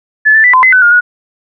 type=tone with pitch steps; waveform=sine; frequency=1728 / 1764 / 1980 / 1023 / 2042 / 1506 / 1420 / 1456 Hz; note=A6 / A6 / B6 / C6 / C7 / F#6 / F6 / F#6; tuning=-32 / +4 / +4 / -39 / -43 / +30 / +28 / -28 cents; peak=-3 dBFS; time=0.25-1.01 s; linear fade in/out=20 ms; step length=95 ms; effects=none